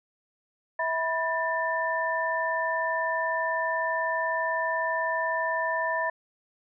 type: tone cluster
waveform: sine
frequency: 650 / 982 / 1782 Hz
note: E5 / B5 / A6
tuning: -24 / -10 / +22 cents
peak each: -30 / -29 / -29 dBFS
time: 0.79-6.1 s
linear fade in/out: 5 ms
effects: none